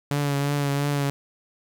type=tone with vibrato; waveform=sawtooth; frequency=142.5 Hz; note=C#3; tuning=48 cents sharp; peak=-18 dBFS; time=0.11-1.1 s; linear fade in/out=0 ms; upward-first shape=triangle; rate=2.9 Hz; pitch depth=33 cents each way; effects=9-bit